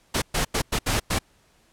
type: noise bursts at uneven times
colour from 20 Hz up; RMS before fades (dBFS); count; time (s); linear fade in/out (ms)
pink; -23; 6; 0.14-0.22 / 0.34-0.45 / 0.54-0.62 / 0.72-0.79 / 0.86-1 / 1.1-1.19; 10
effects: pink hiss -61 dBFS RMS until 1.72 s + low-pass 11000 Hz 12 dB/octave